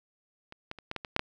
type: clicks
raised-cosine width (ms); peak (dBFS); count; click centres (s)
0.3; -29 / -21 / -29 / -19 / -18 / -22 / -9 / -12; 8; 0.524 / 0.714 / 0.787 / 0.914 / 0.963 / 1.048 / 1.164 / 1.194
effects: none